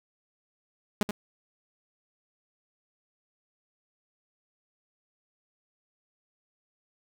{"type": "tone with echo", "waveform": "sawtooth", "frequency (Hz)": 207.7, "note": "G#3", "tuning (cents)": 0, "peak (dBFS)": -19, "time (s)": [1.01, 1.03], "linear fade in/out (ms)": 0, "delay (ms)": 79, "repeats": 1, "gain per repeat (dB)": -6, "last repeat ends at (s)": 1.109, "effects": []}